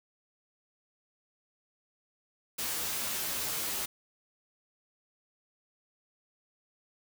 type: noise with comb filter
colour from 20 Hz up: white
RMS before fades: -34 dBFS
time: 2.58-3.86 s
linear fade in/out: 10 ms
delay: 13 ms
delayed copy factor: +0.8
effects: none